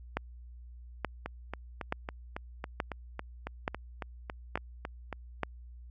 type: two click trains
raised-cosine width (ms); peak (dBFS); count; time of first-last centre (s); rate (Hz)
0.5; -21 / -15; 15 / 7; 1.26-5.127 / 0.17-5.433; 3.62 / 1.14
effects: added 60 Hz sine -46 dBFS peak until 5.9 s